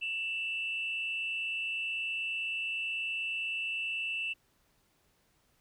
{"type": "tone pair together", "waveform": "sine", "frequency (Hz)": [2671, 2910], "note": ["E7", "F#7"], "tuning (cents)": [22, -29], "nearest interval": "minor second", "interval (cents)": 149, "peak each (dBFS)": [-32, -40], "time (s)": [0.01, 4.34], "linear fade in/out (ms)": 20, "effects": ["tanh soft clip ceiling -25 dBFS", "pink hiss -71 dBFS RMS until 5.6 s"]}